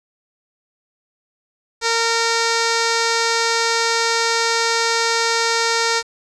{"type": "tone with notch filter", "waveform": "5% pulse", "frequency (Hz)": 460, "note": "A#4", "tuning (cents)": -23, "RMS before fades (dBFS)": -18, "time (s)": [1.81, 6.03], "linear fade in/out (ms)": 50, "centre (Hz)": 3000, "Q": 2, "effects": ["resampled to 22050 Hz", "7-bit"]}